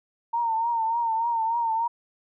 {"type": "tone with vibrato", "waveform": "sine", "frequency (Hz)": 917, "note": "A#5", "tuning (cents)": -29, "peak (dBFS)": -22, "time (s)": [0.33, 1.88], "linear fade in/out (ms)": 10, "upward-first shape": "triangle", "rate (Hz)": 3.4, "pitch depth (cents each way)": 68, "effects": []}